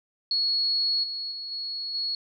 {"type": "tone with level steps", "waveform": "sine", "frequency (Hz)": 4347, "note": "C#8", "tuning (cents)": -35, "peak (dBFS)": [-22, -30, -33, -30, -26], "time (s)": [0.31, 2.15], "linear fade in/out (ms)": 2, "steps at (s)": [1.03, 1.31, 1.51, 1.94], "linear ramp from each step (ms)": 10, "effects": []}